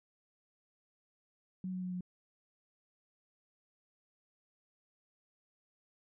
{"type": "tone with pitch steps", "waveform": "sine", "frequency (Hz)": [185.6, 183.89, 182.2, 180.52], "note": ["F#3", "F#3", "F#3", "F#3"], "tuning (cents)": [6, -10, -26, -42], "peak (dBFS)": -36, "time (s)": [1.64, 2.008], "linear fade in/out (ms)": 2, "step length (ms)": 92, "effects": []}